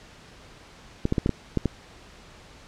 clicks, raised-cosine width 3 ms, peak -9 dBFS, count 7, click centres 1.054 / 1.124 / 1.182 / 1.261 / 1.293 / 1.573 / 1.657 s, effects pink hiss -49 dBFS RMS until 2.67 s + low-pass 6000 Hz 12 dB/octave

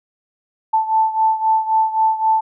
sine beating tone pair, 880 / 883.8 Hz, A5 / A5, 0 / +7 cents, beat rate 3.8 Hz, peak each -15 / -19 dBFS, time 0.73-2.41 s, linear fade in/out 10 ms, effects none

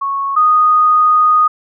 sine tone pair in turn, 1104 / 1239.2 Hz, C#6 / D#6, -7 / -7 cents, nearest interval major second, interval 200 cents, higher second, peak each -15 / -7 dBFS, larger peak second, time 0.01-0.36 / 0.36-1.48 s, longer second, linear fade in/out 10 ms, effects none

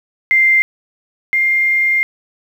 sine tone pair in turn, 2093 / 2110 Hz, C7 / C7, 0 / +14 cents, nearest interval unison, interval 14 cents, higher second, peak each -8 / -11 dBFS, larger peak first, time 0.31-0.62 / 1.33-2.03 s, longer second, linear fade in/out 0 ms, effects 7-bit

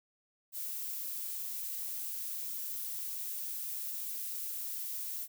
violet noise, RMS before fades -39 dBFS, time 0.52-5.28 s, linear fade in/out 50 ms, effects none

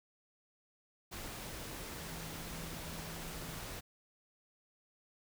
sine tone in noise, 163.2 Hz, E3, 17 cents flat, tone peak -49 dBFS, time 2-3.6 s, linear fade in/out 20 ms, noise pink, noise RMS -45 dBFS, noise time 1.11-3.81 s, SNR -7 dB, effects none

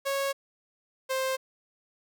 sawtooth tone pair in turn, 551 / 525.7 Hz, C#5 / C5, -11 / +8 cents, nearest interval minor second, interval 81 cents, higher first, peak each -23 dBFS, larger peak neither, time 0.05-0.33 / 1.09-1.37 s, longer neither, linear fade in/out 20 ms, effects none

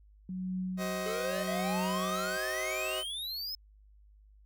sine tone with tremolo, 185 Hz, F#3, in tune, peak -31 dBFS, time 0.29-2.37 s, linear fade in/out 2 ms, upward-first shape triangle, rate 0.84 Hz, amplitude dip 85%
sawtooth chord, C diminished, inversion second, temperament just, 376.7 / 523.3 / 627.9 Hz, Gb4 / C5 / Eb5, +31 / 0 / +16 cents, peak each -37 / -37 / -32 dBFS, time 0.77-3.04 s, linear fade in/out 50 ms
square exponential sweep, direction up, 421.1 to 5250 Hz, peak -36 dBFS, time 1.06-3.55 s, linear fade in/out 2 ms
effects added 51 Hz sine -56 dBFS peak until 4.45 s

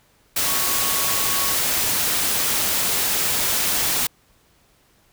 sine tone in noise, 1108.7 Hz, C#6, in tune, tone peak -31 dBFS, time 0.46-1.55 s, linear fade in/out 5 ms, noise white, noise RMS -21 dBFS, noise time 0.36-4.07 s, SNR -13 dB, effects pink hiss -59 dBFS RMS until 5.12 s

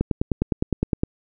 click train, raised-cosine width 3 ms, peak -7 dBFS, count 11, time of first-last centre 0.01-1.035 s, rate 9.76 Hz, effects none

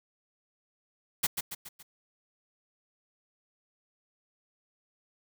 white noise with echo, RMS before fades -26 dBFS, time 1.23-1.27 s, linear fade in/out 10 ms, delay 140 ms, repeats 4, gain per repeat -6 dB, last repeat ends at 1.83 s, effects none

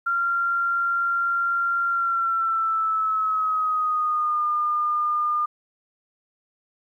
sine tone with pitch glide, 1382 to 1210.1 Hz, F6 to D#6, -19 to -49 cents, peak -20 dBFS, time 0.06-5.46 s, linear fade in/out 10 ms, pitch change -230 cents, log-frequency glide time 1.89-4.45 s, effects 10-bit

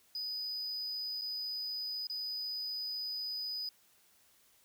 triangle tone with dropouts, 4978 Hz, D#8, in tune, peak -35 dBFS, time 0.15-3.69 s, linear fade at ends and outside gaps 2 ms, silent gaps 1.213-1.218 / 2.07-2.098 s, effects white hiss -67 dBFS RMS until 4.64 s

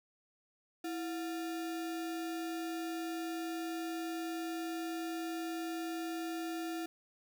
sine tone with sample-and-hold, 329.6 Hz, E4, in tune, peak -36 dBFS, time 0.84-6.86 s, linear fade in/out 5 ms, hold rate 1050 Hz, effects none

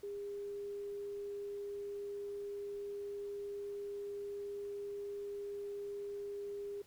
sine tone, 405.1 Hz, G#4, 43 cents flat, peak -40 dBFS, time 0.03-6.82 s, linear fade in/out 5 ms, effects pink hiss -65 dBFS RMS until 6.86 s

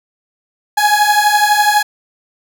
30% pulse beating tone pair, 830 / 842 Hz, G#5 / G#5, -1 / +24 cents, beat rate 12 Hz, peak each -10 dBFS, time 0.77-1.83 s, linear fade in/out 10 ms, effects none

